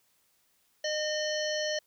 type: harmonic tone with a mistuned harmonic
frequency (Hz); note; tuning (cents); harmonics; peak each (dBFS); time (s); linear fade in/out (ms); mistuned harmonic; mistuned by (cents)
610; D#5; -34; 1 / 3 / 5 / 7 / 9 / 10; -31 / -36 / -38 / -39 / -41 / -41; 0.84-1.79; 5; 10; -30
effects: white hiss -70 dBFS RMS until 1.86 s